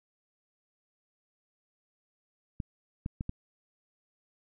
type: clicks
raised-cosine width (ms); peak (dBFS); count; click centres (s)
5; -21; 4; 2.602 / 3.061 / 3.209 / 3.294
effects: none